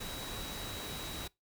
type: tone in noise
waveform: sine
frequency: 3872 Hz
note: B7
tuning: 35 cents flat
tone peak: -46 dBFS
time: 0-1.28 s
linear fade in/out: 10 ms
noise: pink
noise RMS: -42 dBFS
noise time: 0-1.28 s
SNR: -7 dB
effects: noise-tail reverb RT60 0.2 s tail -23 dB re dry